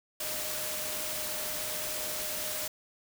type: tone in noise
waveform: sine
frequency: 614 Hz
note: D#5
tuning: 23 cents flat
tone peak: -43 dBFS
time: 0.2-2.68 s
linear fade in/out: 5 ms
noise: white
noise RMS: -35 dBFS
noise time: 0.2-2.68 s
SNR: -11 dB
effects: none